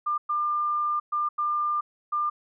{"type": "tone bursts at uneven times", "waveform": "sine", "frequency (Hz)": 1198, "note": "D6", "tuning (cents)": 34, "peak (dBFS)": -23, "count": 5, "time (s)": [[0.06, 0.18], [0.29, 1], [1.12, 1.29], [1.38, 1.81], [2.12, 2.3]], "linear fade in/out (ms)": 10, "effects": []}